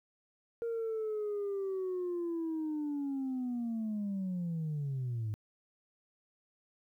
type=linear sweep; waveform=sine; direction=down; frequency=467.7 to 103.83 Hz; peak=-31 dBFS; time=0.62-5.34 s; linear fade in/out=0 ms; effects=tanh soft clip ceiling -31 dBFS + 12-bit